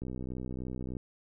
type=click train; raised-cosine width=3 ms; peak=-26 dBFS; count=61; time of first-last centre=0.02-0.968 s; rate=63.3 Hz; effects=none